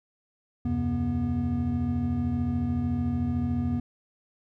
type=tone cluster; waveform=triangle; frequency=78.8 / 92.4 / 134.3 / 242.4 Hz; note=D#2 / F#2 / C3 / B3; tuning=+23 / -2 / +46 / -32 cents; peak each=-32 / -29 / -31 / -25 dBFS; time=0.65-3.8 s; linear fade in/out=5 ms; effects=none